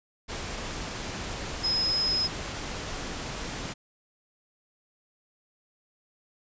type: tone in noise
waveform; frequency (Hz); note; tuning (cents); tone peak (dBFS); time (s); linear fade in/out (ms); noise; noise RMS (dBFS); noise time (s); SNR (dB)
sine; 5110; D#8; +45; -24; 1.63-2.28; 20; pink; -35; 0.28-3.74; +8
effects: resampled to 16000 Hz